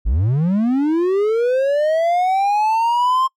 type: linear sweep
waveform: triangle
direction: up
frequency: 43.89 to 1060 Hz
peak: -12 dBFS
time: 0.05-3.28 s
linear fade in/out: 20 ms
effects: noise-tail reverb RT60 0.1 s tail -25 dB re dry